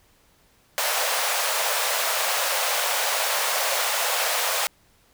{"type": "high-pass noise", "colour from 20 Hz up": "pink", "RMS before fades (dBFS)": -24, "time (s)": [0.78, 4.67], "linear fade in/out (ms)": 0, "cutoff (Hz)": 520, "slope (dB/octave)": 48, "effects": ["pink hiss -60 dBFS RMS until 5.13 s"]}